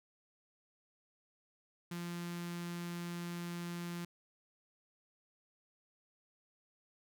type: tone with notch filter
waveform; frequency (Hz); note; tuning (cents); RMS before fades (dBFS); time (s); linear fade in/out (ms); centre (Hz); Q
sawtooth; 173; F3; -16; -42; 1.91-4.05; 5; 590; 0.94
effects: none